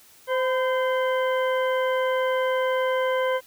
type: harmonic tone with a mistuned harmonic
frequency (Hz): 518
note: C5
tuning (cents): -17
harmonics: 1 / 2 / 3 / 4 / 6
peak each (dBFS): -22 / -28 / -32 / -34 / -38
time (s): 0.27-3.41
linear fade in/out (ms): 50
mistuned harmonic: 2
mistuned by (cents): -40
effects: white hiss -53 dBFS RMS until 3.46 s